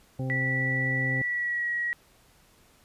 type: harmonic tone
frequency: 130.81 Hz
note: C3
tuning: in tune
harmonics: 1 / 2 / 3 / 4 / 6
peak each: -29 / -35 / -44 / -39 / -45 dBFS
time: 0.19-1.22 s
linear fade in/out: 5 ms
type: tone with pitch glide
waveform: sine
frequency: 1958 to 1910 Hz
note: B6 to A#6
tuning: -15 to +42 cents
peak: -26 dBFS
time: 0.3-1.93 s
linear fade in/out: 0 ms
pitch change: -43 cents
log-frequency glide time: 1.18-1.68 s
effects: pink hiss -60 dBFS RMS until 2.84 s + resampled to 32000 Hz